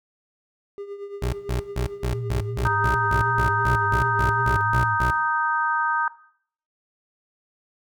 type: tone with tremolo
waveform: triangle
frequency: 402.8 Hz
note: G4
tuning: 47 cents sharp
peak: -28 dBFS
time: 0.78-4.61 s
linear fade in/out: 0 ms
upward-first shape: triangle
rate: 8.9 Hz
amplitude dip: 70%
type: tone bursts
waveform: 25% pulse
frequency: 61.74 Hz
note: B1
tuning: in tune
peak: -19 dBFS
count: 15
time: 1.22-5.11 s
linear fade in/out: 5 ms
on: 110 ms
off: 160 ms
type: tone with vibrato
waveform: sine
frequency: 111 Hz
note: A2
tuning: 16 cents sharp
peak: -27 dBFS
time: 2.11-4.99 s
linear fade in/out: 50 ms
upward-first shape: triangle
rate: 2.7 Hz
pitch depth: 160 cents each way
type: chord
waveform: sine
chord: Eb major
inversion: second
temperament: just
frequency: 933.4 / 1244.5 / 1555.6 Hz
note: Bb5 / Eb6 / G6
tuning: +2 / 0 / -14 cents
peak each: -24 / -25 / -25 dBFS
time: 2.65-6.08 s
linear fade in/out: 2 ms
effects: noise-tail reverb RT60 0.6 s tail -18 dB re dry